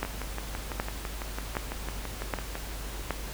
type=two click trains; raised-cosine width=0.5 ms; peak=-13 / -19 dBFS; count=5 / 16; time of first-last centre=0.03-3.107 / 0.05-2.554 s; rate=1.3 / 5.99 Hz; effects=added 50 Hz sine -37 dBFS peak until 3.33 s + pink hiss -41 dBFS RMS until 3.33 s